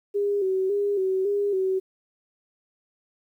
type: tone with vibrato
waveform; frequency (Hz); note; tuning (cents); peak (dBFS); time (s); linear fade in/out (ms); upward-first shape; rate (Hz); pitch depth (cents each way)
sine; 392; G4; 0; -21; 0.14-1.8; 20; square; 1.8; 60
effects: 10-bit